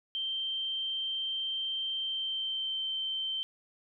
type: tone with pitch glide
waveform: sine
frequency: 3136 to 3111 Hz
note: G7 to G7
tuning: 0 to -14 cents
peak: -31 dBFS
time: 0.15-3.43 s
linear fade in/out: 0 ms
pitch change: -14 cents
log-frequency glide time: 1.96-2.79 s
effects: none